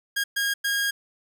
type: tone bursts at uneven times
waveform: sawtooth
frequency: 1630 Hz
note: G#6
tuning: 33 cents flat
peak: -19 dBFS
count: 3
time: 0.16-0.24 / 0.36-0.54 / 0.64-0.91 s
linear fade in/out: 10 ms
effects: none